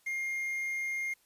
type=tone with quantisation; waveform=triangle; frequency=2123 Hz; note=C7; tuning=25 cents sharp; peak=-30 dBFS; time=0.06-1.14 s; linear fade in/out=10 ms; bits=9; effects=white hiss -68 dBFS RMS until 1.25 s + resampled to 32000 Hz